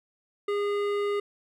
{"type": "tone with hard clipping", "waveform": "triangle", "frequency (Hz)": 408.5, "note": "G#4", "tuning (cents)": -29, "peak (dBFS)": -27, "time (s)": [0.48, 1.2], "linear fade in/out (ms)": 5, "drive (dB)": 17, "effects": []}